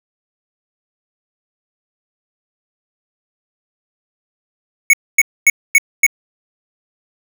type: tone bursts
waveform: square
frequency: 2217 Hz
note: C#7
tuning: in tune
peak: -6 dBFS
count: 5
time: 4.9-6.065 s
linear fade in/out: 2 ms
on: 33 ms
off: 250 ms
effects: none